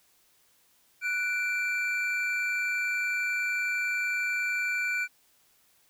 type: tone pair together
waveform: triangle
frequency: 1480 / 2349 Hz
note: F#6 / D7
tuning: 0 / 0 cents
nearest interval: minor sixth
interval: 800 cents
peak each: -29 / -27 dBFS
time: 1.01-5.08 s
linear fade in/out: 50 ms
effects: white hiss -65 dBFS RMS until 5.89 s